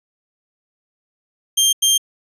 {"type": "tone bursts at uneven times", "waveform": "20% pulse", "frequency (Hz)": 3182, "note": "G7", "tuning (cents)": 25, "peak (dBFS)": -7, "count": 2, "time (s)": [[1.57, 1.73], [1.82, 1.98]], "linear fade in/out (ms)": 10, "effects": ["resampled to 32000 Hz"]}